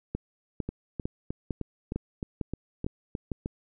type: two click trains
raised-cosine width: 3 ms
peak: -17 / -19 dBFS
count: 8 / 10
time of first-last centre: 0.15-3.317 / 0.69-3.459 s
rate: 2.21 / 3.25 Hz
effects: none